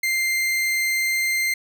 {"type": "tone with vibrato", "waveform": "40% pulse", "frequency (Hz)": 2093, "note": "C7", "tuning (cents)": 0, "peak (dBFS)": -19, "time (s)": [0.03, 1.54], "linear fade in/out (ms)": 5, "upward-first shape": "sine", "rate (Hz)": 20, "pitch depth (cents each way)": 11, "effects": []}